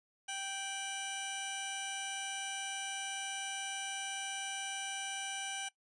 15% pulse tone pair together, 783 / 2944 Hz, G5 / F#7, -2 / -9 cents, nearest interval octave + major seventh, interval 2293 cents, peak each -34 / -34 dBFS, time 0.28-5.69 s, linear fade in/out 10 ms, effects noise-tail reverb RT60 0.1 s tail -19 dB re dry + resampled to 22050 Hz

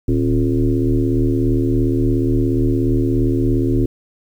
sine tone with frequency modulation, 191 Hz, G3, 45 cents flat, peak -13 dBFS, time 0.08-3.86 s, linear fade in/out 5 ms, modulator 77.1 Hz, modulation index 2.4, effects 8-bit

